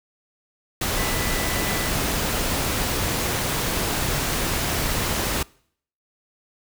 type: tone in noise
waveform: sine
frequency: 1987 Hz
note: B6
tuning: 10 cents sharp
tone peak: -32 dBFS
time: 0.97-1.89 s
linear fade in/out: 5 ms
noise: pink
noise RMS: -24 dBFS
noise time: 0.81-5.43 s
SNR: -11 dB
effects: noise-tail reverb RT60 0.6 s tail -24 dB re dry